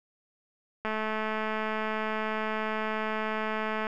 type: click train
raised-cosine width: 0.5 ms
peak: -17 dBFS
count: 656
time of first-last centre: 0.85-3.868 s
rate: 217 Hz
effects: none